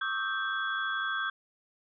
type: tone cluster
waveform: sine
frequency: 1107 / 1199 / 1303 / 1566 / 3364 Hz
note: C#6 / D6 / E6 / G6 / G#7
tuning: -3 / +36 / -20 / -2 / +22 cents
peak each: -40 / -39 / -37 / -31 / -40 dBFS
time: 0.01-1.3 s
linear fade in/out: 5 ms
effects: none

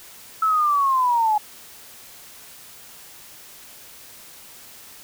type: linear sweep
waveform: sine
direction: down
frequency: 1318.5 to 830.6 Hz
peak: -16 dBFS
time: 0.42-1.38 s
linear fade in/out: 5 ms
effects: white hiss -44 dBFS RMS until 5.03 s

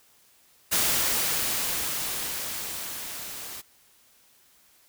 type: noise with level ramp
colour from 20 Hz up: white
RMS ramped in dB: -23 to -39 dBFS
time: 0.71-3.62 s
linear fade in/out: 20 ms
effects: white hiss -60 dBFS RMS until 4.88 s

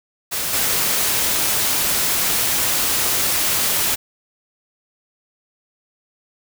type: noise with level steps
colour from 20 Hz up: white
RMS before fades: -23 / -19 dBFS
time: 0.31-3.96 s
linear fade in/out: 20 ms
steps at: 0.53 s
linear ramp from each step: 5 ms
effects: none

